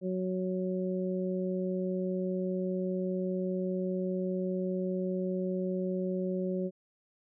harmonic tone, 185 Hz, F#3, in tune, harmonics 1 / 2 / 3, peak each -32 / -34 / -37 dBFS, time 0.01-6.71 s, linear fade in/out 50 ms, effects none

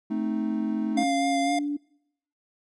triangle chord, A diminished, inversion none, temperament equal, 220 / 261.6 / 311.1 Hz, A3 / C4 / Eb4, 0 / 0 / 0 cents, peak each -26 / -30 / -28 dBFS, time 0.1-1.04 s, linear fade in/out 10 ms
sine tone with pitch glide, 277.2 to 290.1 Hz, C#4 to D4, 0 to -21 cents, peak -25 dBFS, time 0.94-1.77 s, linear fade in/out 10 ms, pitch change +79 cents, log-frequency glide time 1.45-1.53 s
square tone with vibrato, 700 Hz, F5, 4 cents sharp, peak -25 dBFS, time 0.97-1.59 s, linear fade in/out 5 ms, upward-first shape sine, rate 4.1 Hz, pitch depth 14 cents each way
effects noise-tail reverb RT60 0.8 s tail -26 dB re dry + resampled to 24000 Hz

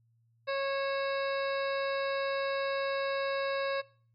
harmonic tone with a mistuned harmonic, 549 Hz, C#5, 17 cents flat, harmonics 1 / 2 / 3 / 4 / 5 / 7 / 8 / 9, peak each -31 / -38 / -39 / -44 / -44 / -44 / -51 / -50 dBFS, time 0.47-3.82 s, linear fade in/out 20 ms, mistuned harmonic 5, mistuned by -50 cents, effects noise-tail reverb RT60 0.5 s tail -23 dB re dry + added 115 Hz sine -66 dBFS peak until 4.14 s

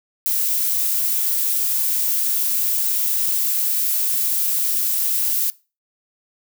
violet noise, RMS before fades -20 dBFS, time 0.26-5.5 s, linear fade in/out 0 ms, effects noise-tail reverb RT60 0.3 s tail -21 dB re dry

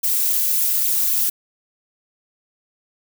violet noise with flanger, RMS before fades -19 dBFS, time 0.03-1.3 s, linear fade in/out 10 ms, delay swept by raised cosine 0.28 to 3.88 ms, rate 3.6 Hz, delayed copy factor +0.75, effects none

